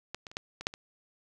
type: clicks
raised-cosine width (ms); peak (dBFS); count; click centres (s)
0.2; -19 / -25 / -30 / -16 / -23 / -10 / -26; 7; 0.146 / 0.268 / 0.315 / 0.369 / 0.61 / 0.669 / 0.739
effects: none